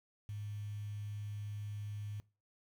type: tone with quantisation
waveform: sine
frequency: 103.83 Hz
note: G#2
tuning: in tune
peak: -40 dBFS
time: 0.29-2.2 s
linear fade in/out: 0 ms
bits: 10
effects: noise-tail reverb RT60 0.3 s tail -21 dB re dry